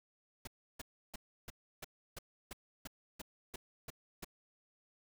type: noise bursts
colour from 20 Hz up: pink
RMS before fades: -45 dBFS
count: 12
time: 0.45-4.246 s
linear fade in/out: 5 ms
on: 23 ms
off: 320 ms
effects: none